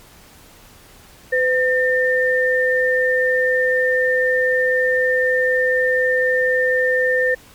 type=tone pair together; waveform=sine; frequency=506.8 / 1806 Hz; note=B4 / A6; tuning=+45 / +45 cents; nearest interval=octave + minor seventh; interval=2200 cents; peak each=-17 dBFS; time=1.32-7.35 s; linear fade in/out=10 ms; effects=pink hiss -46 dBFS RMS until 7.54 s + MP3 96 kbps